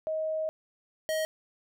sine / square tone pair in turn, 630 / 630 Hz, D#5 / D#5, +21 / +21 cents, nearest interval unison, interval 0 cents, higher neither, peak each -28 dBFS, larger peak neither, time 0.07-0.49 / 1.09-1.25 s, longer first, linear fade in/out 0 ms, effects none

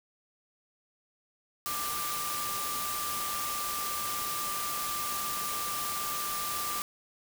sine tone in noise, 1184 Hz, D6, 14 cents sharp, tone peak -35 dBFS, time 1.66-6.82 s, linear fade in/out 0 ms, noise white, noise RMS -35 dBFS, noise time 1.66-6.82 s, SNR -3 dB, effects none

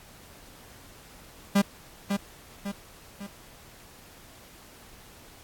45% pulse tone with echo, 200 Hz, G3, 35 cents sharp, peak -18 dBFS, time 1.55-1.62 s, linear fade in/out 10 ms, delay 550 ms, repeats 3, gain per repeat -6 dB, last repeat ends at 3.27 s, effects pink hiss -51 dBFS RMS until 5.43 s + AAC 64 kbps

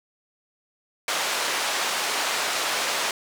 pink band-pass noise, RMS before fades -26 dBFS, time 1.08-3.11 s, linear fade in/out 2 ms, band 710 to 8000 Hz, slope 12 dB/octave, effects none

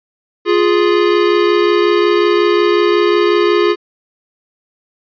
square tone pair together, 349.8 / 415.3 Hz, F4 / G#4, +3 / 0 cents, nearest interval minor third, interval 297 cents, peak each -13 dBFS, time 0.45-3.76 s, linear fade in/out 50 ms, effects resampled to 11025 Hz

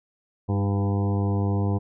harmonic tone with a mistuned harmonic, 99.8 Hz, G2, 32 cents sharp, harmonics 1 / 2 / 3 / 4 / 5 / 7 / 8 / 9 / 10, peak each -22 / -28 / -32 / -34 / -36 / -39 / -40 / -41 / -42 dBFS, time 0.48-1.79 s, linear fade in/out 20 ms, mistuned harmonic 3, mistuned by +24 cents, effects none

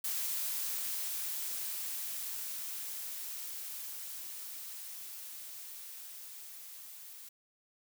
blue noise with level ramp, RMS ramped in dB -35 to -50 dBFS, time 0.04-7.29 s, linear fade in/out 5 ms, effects none

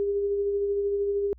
sine tone with tremolo, 403 Hz, G4, 48 cents sharp, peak -22 dBFS, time 0-1.33 s, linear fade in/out 0 ms, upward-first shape sine, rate 13 Hz, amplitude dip 30%, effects added 60 Hz sine -48 dBFS peak until 1.38 s

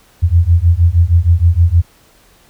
sine beating tone pair, 82.41 / 88.81 Hz, E2 / F2, 0 / +30 cents, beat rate 6.4 Hz, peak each -10 dBFS, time 0.22-1.82 s, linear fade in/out 20 ms, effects pink hiss -49 dBFS RMS until 2.49 s

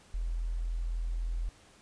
sine tone, 41.87 Hz, E1, 28 cents sharp, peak -30 dBFS, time 0.14-1.49 s, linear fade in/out 0 ms, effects pink hiss -59 dBFS RMS until 1.81 s + resampled to 22050 Hz

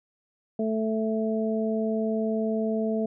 harmonic tone, 220 Hz, A3, in tune, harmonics 1 / 2 / 3, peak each -26 / -29 / -31 dBFS, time 0.59-3.06 s, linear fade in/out 5 ms, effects none

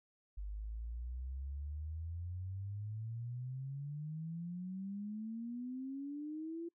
sine exponential sweep, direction up, 49 to 342.2 Hz, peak -40 dBFS, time 0.37-6.69 s, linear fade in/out 10 ms, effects noise-tail reverb RT60 0.1 s tail -25 dB re dry

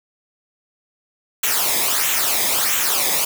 white noise with flanger, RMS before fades -19 dBFS, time 1.43-3.25 s, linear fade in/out 5 ms, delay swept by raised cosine 0.2 to 0.71 ms, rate 1.5 Hz, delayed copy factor -0.65, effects none

